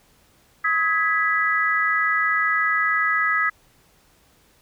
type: chord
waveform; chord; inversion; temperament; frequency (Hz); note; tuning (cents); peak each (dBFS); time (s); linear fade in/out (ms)
sine; G# minor; second; equal with one note detuned; 1271.4 / 1661.2 / 1975.5; D#6 / G#6 / B6; +37 / 0 / 0; -22 / -23 / -22; 0.64-3.5; 10
effects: pink hiss -58 dBFS RMS until 4.61 s